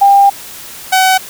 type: tone pair in turn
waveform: sine / sawtooth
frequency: 798 / 754.4 Hz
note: G5 / F#5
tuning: +31 / +33 cents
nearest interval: minor second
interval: 98 cents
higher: first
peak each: -3 dBFS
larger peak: neither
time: 0.01-0.3 / 0.92-1.18 s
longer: first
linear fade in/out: 10 ms
effects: white hiss -30 dBFS RMS until 1.29 s